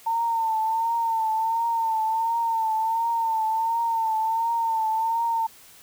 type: tone with vibrato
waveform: sine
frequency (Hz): 903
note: A5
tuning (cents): +45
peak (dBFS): -21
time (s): 0.06-5.47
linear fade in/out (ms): 10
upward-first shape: triangle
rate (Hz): 1.4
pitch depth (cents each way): 56
effects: white hiss -50 dBFS RMS until 5.82 s